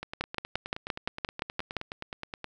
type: two click trains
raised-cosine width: 0.3 ms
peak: -13 / -20 dBFS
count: 10 / 24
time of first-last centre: 0.21-1.767 / 0.03-2.443 s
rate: 5.78 / 9.53 Hz
effects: none